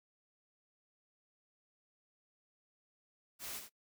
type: noise with echo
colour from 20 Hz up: white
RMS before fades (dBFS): -44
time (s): 3.39-3.62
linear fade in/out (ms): 50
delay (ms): 77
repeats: 1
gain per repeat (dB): -7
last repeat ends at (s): 3.697
effects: noise-tail reverb RT60 0.1 s tail -21 dB re dry

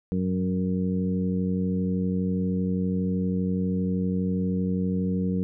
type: harmonic tone with a mistuned harmonic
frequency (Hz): 92.5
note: F#2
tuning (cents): 0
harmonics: 1 / 2 / 3 / 4 / 5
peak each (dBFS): -32 / -24 / -33 / -39 / -34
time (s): 0.12-5.43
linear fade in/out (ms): 0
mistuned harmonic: 1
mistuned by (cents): +28
effects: none

